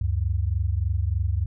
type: tone pair together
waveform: sine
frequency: 72.2 / 95.51 Hz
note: D2 / G2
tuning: -29 / -45 cents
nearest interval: perfect fourth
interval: 484 cents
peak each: -24 dBFS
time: 0.01-1.46 s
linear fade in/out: 5 ms
effects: none